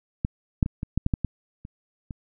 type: clicks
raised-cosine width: 5 ms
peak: -11 / -6 / -16 / -17 / -10 / -9 / -10 / -12 / -26 / -22 dBFS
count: 10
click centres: 0.249 / 0.628 / 0.661 / 0.831 / 0.976 / 1.064 / 1.138 / 1.247 / 1.651 / 2.108 s
effects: none